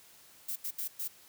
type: noise bursts at uneven times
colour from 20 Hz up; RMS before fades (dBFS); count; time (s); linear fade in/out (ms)
violet; -36; 4; 0.48-0.56 / 0.64-0.71 / 0.78-0.88 / 0.99-1.08; 10
effects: white hiss -58 dBFS RMS until 1.28 s + high-pass 60 Hz 12 dB/octave